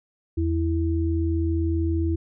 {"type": "tone pair together", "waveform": "sine", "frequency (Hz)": [82.4, 329.6], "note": ["E2", "E4"], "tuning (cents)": [0, 0], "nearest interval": "2 octaves", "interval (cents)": 2400, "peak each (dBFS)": [-22, -25], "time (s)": [0.37, 2.16], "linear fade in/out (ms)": 10, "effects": []}